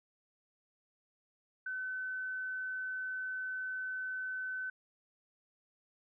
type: tone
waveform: sine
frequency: 1517 Hz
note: F#6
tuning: 43 cents sharp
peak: -36 dBFS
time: 1.66-4.7 s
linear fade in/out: 5 ms
effects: none